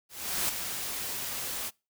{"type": "noise with ADSR envelope", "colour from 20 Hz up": "white", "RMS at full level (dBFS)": -28, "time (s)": [0.09, 1.71], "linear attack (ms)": 400, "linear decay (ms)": 5, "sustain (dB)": -7, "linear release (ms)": 34, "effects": ["noise-tail reverb RT60 0.3 s tail -26 dB re dry"]}